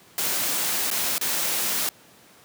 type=noise with dropouts; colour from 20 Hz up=white; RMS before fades=-25 dBFS; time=0.18-1.89 s; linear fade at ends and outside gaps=1 ms; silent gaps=0.903-0.913 / 1.181-1.212 s; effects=pink hiss -52 dBFS RMS until 2.44 s + high-pass 150 Hz 12 dB/octave